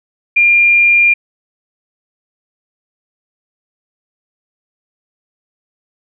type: tone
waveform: sine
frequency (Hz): 2400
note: D7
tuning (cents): +37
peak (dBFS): -6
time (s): 0.36-1.14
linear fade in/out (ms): 10
effects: none